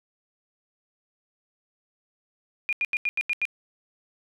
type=tone bursts; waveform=sine; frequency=2428 Hz; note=D#7; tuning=43 cents flat; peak=-22 dBFS; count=7; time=2.69-3.453 s; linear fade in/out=0 ms; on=37 ms; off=84 ms; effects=none